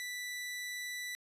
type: tone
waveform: sawtooth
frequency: 1975.5 Hz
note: B6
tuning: in tune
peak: -35 dBFS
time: 0-1.15 s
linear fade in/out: 0 ms
effects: resampled to 32000 Hz